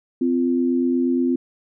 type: tone pair together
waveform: sine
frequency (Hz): 257.3 / 345.8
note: C4 / F4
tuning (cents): -29 / -17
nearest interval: perfect fourth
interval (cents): 512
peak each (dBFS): -18 / -22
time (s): 0.21-1.36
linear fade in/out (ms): 5
effects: none